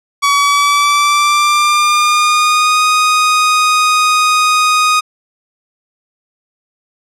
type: tone with pitch glide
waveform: sawtooth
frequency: 1134 to 1243.8 Hz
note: C#6 to D#6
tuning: +39 to -1 cents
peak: -5 dBFS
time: 0.22-5.01 s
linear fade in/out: 20 ms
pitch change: +160 cents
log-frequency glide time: 0.32-2.83 s
effects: low-pass 9000 Hz 12 dB/octave